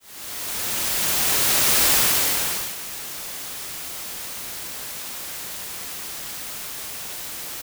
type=noise with ADSR envelope; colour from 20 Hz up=white; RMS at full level=-17 dBFS; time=0-7.62 s; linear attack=1900 ms; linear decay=850 ms; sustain=-16 dB; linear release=14 ms; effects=none